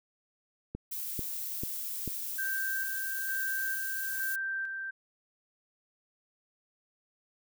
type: click train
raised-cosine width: 3 ms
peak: -23 dBFS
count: 4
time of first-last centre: 0.75-2.077 s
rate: 2.26 Hz
type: noise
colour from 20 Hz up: violet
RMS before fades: -37 dBFS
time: 0.91-4.36 s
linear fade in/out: 10 ms
type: tone with tremolo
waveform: sine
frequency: 1568 Hz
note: G6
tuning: in tune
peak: -31 dBFS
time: 2.38-4.91 s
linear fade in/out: 10 ms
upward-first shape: square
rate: 1.1 Hz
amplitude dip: 35%
effects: none